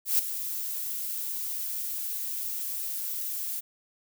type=noise with ADSR envelope; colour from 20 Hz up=violet; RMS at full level=-21 dBFS; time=0.05-3.61 s; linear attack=140 ms; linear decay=5 ms; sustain=-12 dB; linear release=22 ms; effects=none